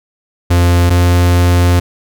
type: tone pair in turn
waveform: 45% pulse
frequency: 87.31 / 88.07 Hz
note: F2 / F2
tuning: 0 / +15 cents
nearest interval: unison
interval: 15 cents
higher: second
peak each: -7 dBFS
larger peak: neither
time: 0.5-0.9 / 0.9-1.8 s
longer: second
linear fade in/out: 10 ms
effects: none